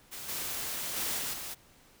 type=noise with level steps; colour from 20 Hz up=white; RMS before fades=-42 / -36 / -33 / -35 / -40 dBFS; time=0.11-1.55 s; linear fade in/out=20 ms; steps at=0.28 / 0.96 / 1.18 / 1.33 s; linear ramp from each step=10 ms; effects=pink hiss -60 dBFS RMS until 2 s